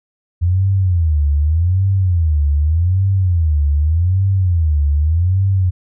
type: tone with vibrato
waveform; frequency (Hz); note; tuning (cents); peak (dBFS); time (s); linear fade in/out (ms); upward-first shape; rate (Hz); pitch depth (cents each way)
sine; 83.8; E2; +29; -11; 0.41-5.71; 20; sine; 0.84; 260
effects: none